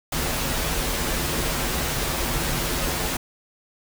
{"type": "noise with comb filter", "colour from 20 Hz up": "pink", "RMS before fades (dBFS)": -25, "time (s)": [0.12, 3.17], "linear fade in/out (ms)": 5, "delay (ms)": 10, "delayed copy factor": -0.65, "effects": []}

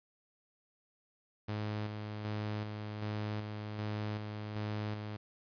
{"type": "tone with tremolo", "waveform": "sawtooth", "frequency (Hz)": 105.8, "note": "G#2", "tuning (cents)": 33, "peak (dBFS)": -31, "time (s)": [1.48, 5.17], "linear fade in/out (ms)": 10, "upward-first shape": "square", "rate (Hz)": 1.3, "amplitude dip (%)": 40, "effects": ["resampled to 11025 Hz", "11-bit"]}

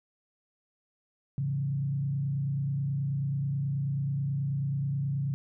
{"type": "tone with frequency modulation", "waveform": "sine", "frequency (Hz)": 138.59, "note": "C#3", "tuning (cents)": 0, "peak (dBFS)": -27, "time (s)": [1.38, 5.34], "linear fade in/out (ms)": 0, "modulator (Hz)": 29.3, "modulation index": 0.59, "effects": []}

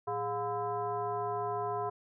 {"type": "tone with frequency modulation", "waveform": "sine", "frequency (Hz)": 713, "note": "F5", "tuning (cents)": 36, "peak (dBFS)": -31, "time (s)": [0.07, 1.9], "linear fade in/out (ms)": 10, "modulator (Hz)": 300, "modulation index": 1.4, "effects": []}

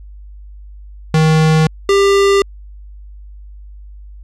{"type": "tone pair in turn", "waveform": "square", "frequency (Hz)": [157.6, 397.1], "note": ["D#3", "G4"], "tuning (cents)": [23, 22], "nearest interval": "octave + major third", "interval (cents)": 1599, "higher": "second", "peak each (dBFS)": -9, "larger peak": "neither", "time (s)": [[1.14, 1.67], [1.89, 2.42]], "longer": "neither", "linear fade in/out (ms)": 2, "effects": ["added 50 Hz sine -32 dBFS peak until 4.23 s", "low-pass 7000 Hz 12 dB/octave"]}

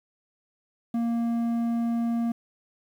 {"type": "tone with low-pass filter", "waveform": "square", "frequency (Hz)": 233.1, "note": "A#3", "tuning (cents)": 0, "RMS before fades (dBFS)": -26, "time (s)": [0.94, 2.32], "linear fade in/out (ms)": 5, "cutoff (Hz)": 660, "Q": 0.52, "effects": ["9-bit"]}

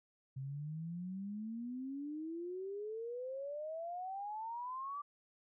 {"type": "exponential sweep", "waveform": "sine", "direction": "up", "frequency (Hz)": [130.81, 1174.7], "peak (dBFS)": -40, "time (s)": [0.36, 5.02], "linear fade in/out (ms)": 10, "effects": []}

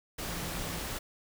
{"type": "tone in noise", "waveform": "sine", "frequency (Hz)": 170, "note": "F3", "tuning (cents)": -46, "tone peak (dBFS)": -42, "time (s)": [0.29, 0.8], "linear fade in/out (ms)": 10, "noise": "pink", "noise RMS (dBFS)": -37, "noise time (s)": [0.18, 0.99], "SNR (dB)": -8, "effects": []}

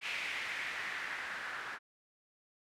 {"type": "noise with low-pass filter sweep", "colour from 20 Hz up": "blue", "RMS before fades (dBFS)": -40, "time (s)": [0.01, 1.79], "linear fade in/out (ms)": 50, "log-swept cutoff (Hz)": [2400, 1500], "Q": 3.2, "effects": []}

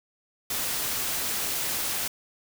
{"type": "noise", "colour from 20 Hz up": "white", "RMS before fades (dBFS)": -29, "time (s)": [0.5, 2.08], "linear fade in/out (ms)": 5, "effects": []}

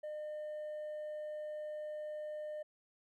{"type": "tone with hard clipping", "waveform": "triangle", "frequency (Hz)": 606, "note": "D#5", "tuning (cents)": -46, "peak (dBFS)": -39, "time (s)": [0.03, 2.63], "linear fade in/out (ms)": 10, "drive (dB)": 1, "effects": []}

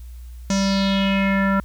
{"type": "tone with low-pass filter sweep", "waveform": "square", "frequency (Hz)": 195.4, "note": "G3", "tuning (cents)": -5, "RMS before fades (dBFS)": -19, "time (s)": [0.5, 1.6], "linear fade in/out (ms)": 2, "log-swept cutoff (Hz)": [6400, 1400], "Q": 4.1, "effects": ["added 60 Hz sine -34 dBFS peak until 1.64 s", "white hiss -56 dBFS RMS until 1.64 s"]}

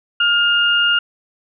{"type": "tone pair together", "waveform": "sine", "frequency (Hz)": [1414, 2828], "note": ["F6", "F7"], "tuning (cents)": [21, 21], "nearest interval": "octave", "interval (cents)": 1200, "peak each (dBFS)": -15, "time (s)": [0.2, 0.99], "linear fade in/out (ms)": 5, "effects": []}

